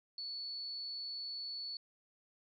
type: tone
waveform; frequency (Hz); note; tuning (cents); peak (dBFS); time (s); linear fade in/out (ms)
sine; 4435; C#8; 0; -40; 0.18-1.77; 2
effects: none